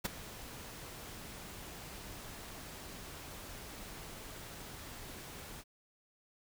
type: noise with ADSR envelope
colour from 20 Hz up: pink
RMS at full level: -32 dBFS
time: 0.04-5.64 s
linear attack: 16 ms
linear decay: 14 ms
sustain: -16 dB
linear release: 46 ms
effects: none